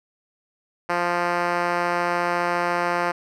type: tone with band-pass filter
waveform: 5% pulse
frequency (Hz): 174.61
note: F3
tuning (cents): 0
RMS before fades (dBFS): -23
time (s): 0.89-3.12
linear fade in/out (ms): 10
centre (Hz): 750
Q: 0.57
effects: none